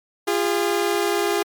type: tone pair together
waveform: sawtooth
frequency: 346.3 / 407 Hz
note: F4 / G#4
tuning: -15 / -35 cents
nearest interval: minor third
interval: 280 cents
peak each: -19 / -17 dBFS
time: 0.27-1.43 s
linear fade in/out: 10 ms
effects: MP3 96 kbps